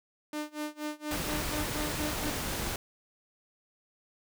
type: tone with tremolo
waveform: sawtooth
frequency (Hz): 301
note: D4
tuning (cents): +43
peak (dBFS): -28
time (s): 0.33-2.3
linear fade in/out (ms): 2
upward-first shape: sine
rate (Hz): 4.2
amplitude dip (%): 95
type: noise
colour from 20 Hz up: pink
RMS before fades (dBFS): -34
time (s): 1.11-2.76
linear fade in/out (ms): 2
effects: none